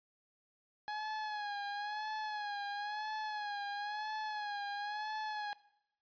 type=tone with vibrato; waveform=30% pulse; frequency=836 Hz; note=G#5; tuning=11 cents sharp; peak=-35 dBFS; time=0.88-5.53 s; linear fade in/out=0 ms; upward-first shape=sine; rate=0.99 Hz; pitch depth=56 cents each way; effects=noise-tail reverb RT60 0.8 s tail -20 dB re dry + resampled to 11025 Hz